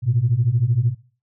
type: beating tone pair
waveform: sine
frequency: 111.4 / 124.4 Hz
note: A2 / B2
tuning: +22 / +13 cents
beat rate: 13 Hz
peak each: -19 / -17 dBFS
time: 0.02-0.95 s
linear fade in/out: 50 ms
effects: noise-tail reverb RT60 0.4 s tail -21 dB re dry + tanh soft clip ceiling -8 dBFS